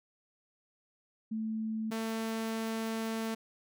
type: tone pair in turn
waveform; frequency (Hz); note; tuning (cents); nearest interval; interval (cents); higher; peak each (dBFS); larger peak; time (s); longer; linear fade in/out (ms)
sine / sawtooth; 220 / 223.7; A3 / A3; 0 / +29; unison; 29; second; -32 / -29; second; 1.31-1.91 / 1.91-3.35; second; 10
effects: none